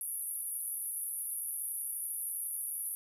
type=band-pass noise; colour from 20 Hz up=white; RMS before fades=-38 dBFS; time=0.01-2.95 s; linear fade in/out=0 ms; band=9900 to 12000 Hz; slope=96 dB/octave; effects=none